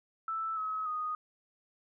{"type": "tone with pitch steps", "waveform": "sine", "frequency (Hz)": [1320, 1280.2, 1241.6], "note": ["E6", "D#6", "D#6"], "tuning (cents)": [2, 49, -4], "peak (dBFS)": -32, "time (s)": [0.28, 1.15], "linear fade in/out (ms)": 2, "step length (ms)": 290, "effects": []}